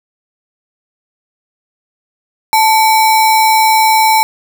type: tone with sample-and-hold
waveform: sine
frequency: 880 Hz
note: A5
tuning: in tune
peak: -6 dBFS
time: 2.53-4.23 s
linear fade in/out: 0 ms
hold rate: 3150 Hz
effects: none